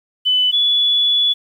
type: tone pair in turn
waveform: sine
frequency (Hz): 3001 / 3423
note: F#7 / A7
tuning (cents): +24 / -48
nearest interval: major second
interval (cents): 228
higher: second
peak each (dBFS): -12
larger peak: neither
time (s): 0.25-0.52 / 0.52-1.34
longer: second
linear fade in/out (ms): 20
effects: 8-bit